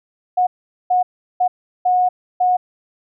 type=tone bursts at uneven times; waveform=sine; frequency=728 Hz; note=F#5; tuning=28 cents flat; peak=-12 dBFS; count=5; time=0.37-0.47 / 0.9-1.03 / 1.4-1.48 / 1.85-2.09 / 2.4-2.57 s; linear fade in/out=10 ms; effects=none